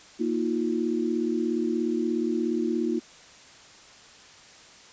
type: tone cluster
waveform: sine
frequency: 233.7 / 317.9 / 354.8 Hz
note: A#3 / D#4 / F4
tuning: +5 / +37 / +27 cents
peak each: -28 dBFS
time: 0.19-3 s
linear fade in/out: 20 ms
effects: white hiss -50 dBFS RMS until 4.92 s + resampled to 16000 Hz